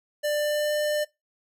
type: tone with pitch glide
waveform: square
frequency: 593 to 598.5 Hz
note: D5 to D5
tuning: +17 to +33 cents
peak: -24 dBFS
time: 0.23-1.05 s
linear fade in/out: 20 ms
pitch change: +16 cents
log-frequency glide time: 0.36-0.75 s
effects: noise-tail reverb RT60 0.2 s tail -21 dB re dry